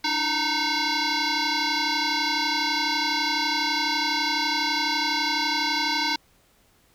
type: tone with frequency modulation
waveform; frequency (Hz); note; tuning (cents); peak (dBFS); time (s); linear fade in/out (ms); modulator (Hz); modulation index
sine; 1561; G6; -8; -20; 0.04-6.16; 5; 618; 5.6
effects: tanh soft clip ceiling -19 dBFS + pink hiss -61 dBFS RMS until 6.94 s